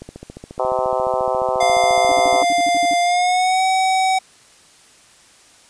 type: click train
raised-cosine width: 2 ms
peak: -20 dBFS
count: 34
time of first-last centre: 0.02-2.328 s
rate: 14.3 Hz
type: harmonic tone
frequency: 128.6 Hz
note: C3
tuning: 30 cents flat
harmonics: 3 / 4 / 5 / 6 / 7 / 8 / 9 / 10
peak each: -28 / -22 / -22 / -24 / -26 / -27 / -32 / -34 dBFS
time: 0.59-2.43 s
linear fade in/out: 5 ms
type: tone with pitch glide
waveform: square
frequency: 698.5 to 757.3 Hz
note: F5 to F#5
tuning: 0 to +40 cents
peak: -15 dBFS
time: 1.6-4.19 s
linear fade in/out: 10 ms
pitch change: +140 cents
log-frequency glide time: 3.01-3.63 s
type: tone bursts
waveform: sine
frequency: 293.6 Hz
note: D4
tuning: in tune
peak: -25 dBFS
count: 11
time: 2.09-2.935 s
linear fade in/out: 0 ms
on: 25 ms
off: 57 ms
effects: white hiss -49 dBFS RMS until 5.69 s + resampled to 22050 Hz